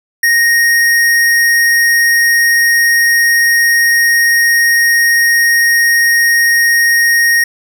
square tone, 1864.7 Hz, A#6, in tune, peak -8 dBFS, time 0.23-7.44 s, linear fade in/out 5 ms, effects none

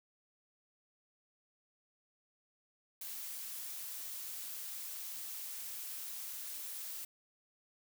blue noise, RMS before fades -44 dBFS, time 3.01-7.05 s, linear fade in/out 5 ms, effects none

